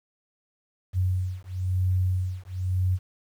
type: beating tone pair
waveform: sine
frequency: 91.7 / 92.69 Hz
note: F#2 / F#2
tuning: -15 / +4 cents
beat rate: 0.99 Hz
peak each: -26 dBFS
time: 0.93-2.99 s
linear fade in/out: 50 ms
effects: 9-bit